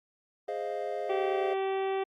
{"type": "chord", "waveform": "triangle", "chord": "F minor seventh", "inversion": "first", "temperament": "equal", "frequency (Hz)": [415.3, 523.3, 622.3, 698.5], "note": ["Ab4", "C5", "Eb5", "F5"], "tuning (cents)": [0, 0, 0, 0], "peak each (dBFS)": [-35, -36, -35, -35], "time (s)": [0.48, 1.54], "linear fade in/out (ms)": 5}
{"type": "harmonic tone", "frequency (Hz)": 386, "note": "G4", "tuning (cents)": -27, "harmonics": [1, 2, 3, 4, 5, 6, 7, 8, 9], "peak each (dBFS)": [-29, -34, -43, -49, -46, -47, -48, -53, -52], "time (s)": [1.09, 2.04], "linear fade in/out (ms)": 10}
{"effects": ["Opus 48 kbps"]}